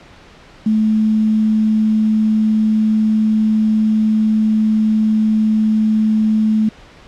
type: tone with quantisation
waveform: sine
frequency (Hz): 216.9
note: A3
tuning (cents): -25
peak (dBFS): -11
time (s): 0.66-6.69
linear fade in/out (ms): 5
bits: 6
effects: pink hiss -42 dBFS RMS until 7.07 s + low-pass 4000 Hz 12 dB/octave